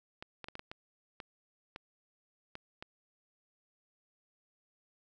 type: clicks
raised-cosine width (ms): 0.3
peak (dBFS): -27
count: 10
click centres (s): 0.225 / 0.443 / 0.485 / 0.554 / 0.594 / 0.715 / 1.202 / 1.761 / 2.554 / 2.825
effects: none